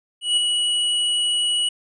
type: tone with ADSR envelope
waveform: square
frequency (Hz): 2928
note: F#7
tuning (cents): -19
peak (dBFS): -15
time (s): 0.21-1.69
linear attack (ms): 160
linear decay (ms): 10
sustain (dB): -4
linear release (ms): 6
effects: resampled to 24000 Hz